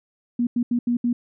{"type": "tone bursts at uneven times", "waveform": "sine", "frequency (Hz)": 240.3, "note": "B3", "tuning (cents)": -47, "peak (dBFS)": -18, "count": 5, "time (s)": [[0.39, 0.47], [0.56, 0.63], [0.71, 0.79], [0.87, 0.97], [1.04, 1.13]], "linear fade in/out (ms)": 5, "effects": []}